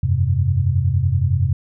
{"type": "chord", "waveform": "sine", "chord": "F suspended second", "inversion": "none", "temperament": "equal", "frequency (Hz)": [87.31, 98, 130.81], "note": ["F2", "G2", "C3"], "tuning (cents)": [0, 0, 0], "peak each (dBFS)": -19, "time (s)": [0.03, 1.53], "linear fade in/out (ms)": 5, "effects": []}